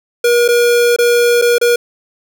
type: tone with dropouts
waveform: square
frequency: 478.3 Hz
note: A#4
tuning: 44 cents sharp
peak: -9 dBFS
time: 0.24-1.76 s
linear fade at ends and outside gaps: 5 ms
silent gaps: 0.48-0.486 / 0.963-0.986 / 1.416-1.421 / 1.583-1.613 s
effects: none